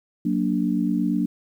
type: chord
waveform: sine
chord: Gb augmented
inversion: none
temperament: equal with one note detuned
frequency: 185 / 233.1 / 292 Hz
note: Gb3 / Bb3 / D4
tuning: 0 / 0 / -10 cents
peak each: -24 dBFS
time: 0.25-1.26 s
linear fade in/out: 5 ms
effects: 9-bit